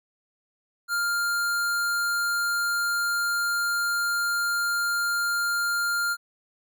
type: tone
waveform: square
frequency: 1400 Hz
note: F6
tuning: 4 cents sharp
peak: -24 dBFS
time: 0.88-6.17 s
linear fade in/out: 50 ms
effects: none